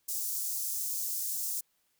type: high-pass noise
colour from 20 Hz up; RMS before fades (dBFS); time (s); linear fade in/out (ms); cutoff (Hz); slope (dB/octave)
white; -34; 0.08-1.61; 10; 5800; 24
effects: white hiss -74 dBFS RMS until 1.99 s